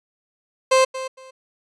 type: tone with echo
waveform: 30% pulse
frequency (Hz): 523.3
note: C5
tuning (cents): 0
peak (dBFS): -10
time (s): 0.71-0.85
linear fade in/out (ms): 10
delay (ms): 230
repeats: 2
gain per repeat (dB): -14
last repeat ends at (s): 1.31
effects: resampled to 22050 Hz